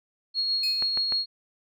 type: tone with tremolo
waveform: sine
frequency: 4300 Hz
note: C8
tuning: 47 cents sharp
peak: -22 dBFS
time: 0.34-1.26 s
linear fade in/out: 50 ms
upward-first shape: sine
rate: 6.5 Hz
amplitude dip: 30%
type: tone with exponential decay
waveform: sawtooth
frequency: 2523 Hz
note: D#7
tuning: 23 cents sharp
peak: -28 dBFS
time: 0.63-1.01 s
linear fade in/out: 5 ms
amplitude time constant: 81 ms
type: clicks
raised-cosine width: 0.5 ms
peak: -20 dBFS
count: 3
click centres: 0.824 / 0.974 / 1.123 s
effects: none